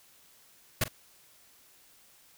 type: noise with echo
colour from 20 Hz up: pink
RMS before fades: -26 dBFS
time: 0.81-0.84 s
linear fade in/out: 5 ms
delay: 43 ms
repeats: 1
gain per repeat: -14 dB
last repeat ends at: 0.883 s
effects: white hiss -60 dBFS RMS until 2.37 s